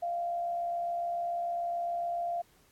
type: tone with frequency modulation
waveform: sine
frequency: 692 Hz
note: F5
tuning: 16 cents flat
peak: -30 dBFS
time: 0.02-2.42 s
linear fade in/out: 10 ms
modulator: 67 Hz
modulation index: 0.27
effects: pink hiss -65 dBFS RMS until 2.71 s + AAC 64 kbps